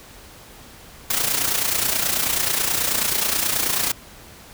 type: noise with amplitude modulation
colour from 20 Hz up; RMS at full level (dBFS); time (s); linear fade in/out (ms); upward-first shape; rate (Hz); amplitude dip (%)
white; -19; 1.1-3.92; 5; sine; 29.3; 60
effects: pink hiss -44 dBFS RMS until 4.53 s